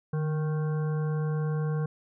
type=harmonic tone with a mistuned harmonic; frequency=155.56 Hz; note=D#3; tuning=in tune; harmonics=1 / 3 / 5 / 7 / 9 / 10; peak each=-26 / -36 / -46 / -45 / -50 / -49 dBFS; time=0.13-1.86 s; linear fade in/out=5 ms; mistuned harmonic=1; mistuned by=-47 cents; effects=none